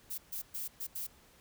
violet noise bursts at uneven times, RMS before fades -39 dBFS, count 5, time 0.1-0.18 / 0.32-0.42 / 0.54-0.68 / 0.8-0.87 / 0.95-1.07 s, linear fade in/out 10 ms, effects pink hiss -62 dBFS RMS until 1.4 s

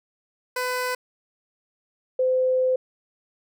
15% pulse / sine tone pair in turn, 502 / 513.4 Hz, B4 / C5, +28 / -33 cents, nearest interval unison, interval 39 cents, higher second, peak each -18 dBFS, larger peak neither, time 0.56-0.95 / 2.19-2.76 s, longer second, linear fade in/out 5 ms, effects none

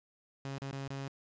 sawtooth tone with dropouts, 136.9 Hz, C#3, 21 cents flat, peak -34 dBFS, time 0.45-1.08 s, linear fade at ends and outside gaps 0 ms, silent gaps 0.583-0.619 / 0.711-0.729 / 0.877-0.904 s, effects resampled to 16000 Hz + 10-bit

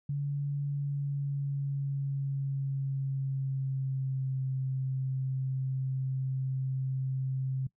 sine tone with pitch glide, 142.4 to 132.1 Hz, C#3 to C3, +47 to +17 cents, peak -29 dBFS, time 0.09-7.67 s, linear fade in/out 5 ms, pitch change -130 cents, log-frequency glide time 0.68-4.43 s, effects noise-tail reverb RT60 0.1 s tail -20 dB re dry

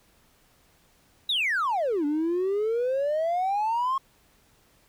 triangle exponential two-way sweep, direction down then up, 3951 to 286.4 to 1091 Hz, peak -20 dBFS, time 1.29-3.98 s, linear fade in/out 5 ms, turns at 2.05 s, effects tanh soft clip ceiling -19 dBFS + pink hiss -62 dBFS RMS until 4.88 s

